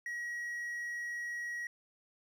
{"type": "tone", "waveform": "triangle", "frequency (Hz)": 1907, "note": "A#6", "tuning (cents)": 39, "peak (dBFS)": -35, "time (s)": [0.06, 1.67], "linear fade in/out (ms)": 2, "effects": []}